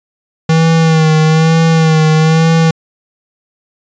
square tone with vibrato, 160 Hz, D#3, 49 cents sharp, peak -7 dBFS, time 0.49-2.71 s, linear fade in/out 5 ms, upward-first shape sine, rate 1.1 Hz, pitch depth 39 cents each way, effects resampled to 16000 Hz

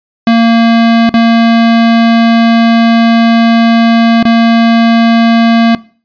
square tone with dropouts, 230 Hz, A#3, 23 cents flat, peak -4 dBFS, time 0.27-5.75 s, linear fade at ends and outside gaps 2 ms, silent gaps 1.093-1.14 / 4.228-4.252 s, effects noise-tail reverb RT60 0.4 s tail -20 dB re dry + resampled to 11025 Hz

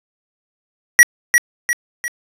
square tone with echo, 1919 Hz, A#6, 50 cents sharp, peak -3 dBFS, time 0.99-1.03 s, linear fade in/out 0 ms, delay 350 ms, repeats 3, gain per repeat -6 dB, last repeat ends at 2.08 s, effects resampled to 32000 Hz + 7-bit

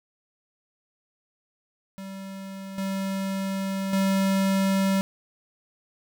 square tone with level steps, 193.6 Hz, G3, 21 cents flat, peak -36 / -27 / -21 dBFS, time 1.98-5.01 s, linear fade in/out 0 ms, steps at 2.78 / 3.93 s, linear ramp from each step 2 ms, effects none

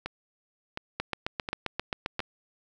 two click trains, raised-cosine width 0.3 ms, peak -13 / -17 dBFS, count 10 / 4, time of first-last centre 1-2.194 / 0.06-2.203 s, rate 7.54 / 1.4 Hz, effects none

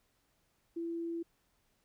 sine tone, 335.5 Hz, E4, 31 cents sharp, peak -35 dBFS, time 0.76-1.23 s, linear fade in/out 10 ms, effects pink hiss -75 dBFS RMS until 1.84 s

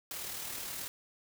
white noise with amplitude modulation, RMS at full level -39 dBFS, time 0.11-0.88 s, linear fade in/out 0 ms, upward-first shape sine, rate 38.7 Hz, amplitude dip 35%, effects none

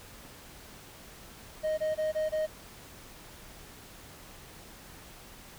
triangle tone bursts, 622.3 Hz, D#5, in tune, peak -25 dBFS, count 5, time 1.63-2.468 s, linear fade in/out 20 ms, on 150 ms, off 22 ms, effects pink hiss -50 dBFS RMS until 5.58 s

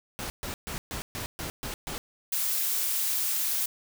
pink noise bursts, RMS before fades -35 dBFS, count 8, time 0.19-1.98 s, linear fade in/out 0 ms, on 110 ms, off 130 ms
blue noise, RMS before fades -28 dBFS, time 2.32-3.66 s, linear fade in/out 5 ms
effects none

